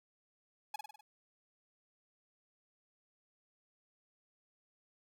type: tone with echo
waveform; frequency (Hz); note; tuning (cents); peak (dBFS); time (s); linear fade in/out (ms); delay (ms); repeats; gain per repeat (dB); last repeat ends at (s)
45% pulse; 841; G#5; +22; -37; 0.74-0.76; 5; 50; 5; -4; 1.01
effects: none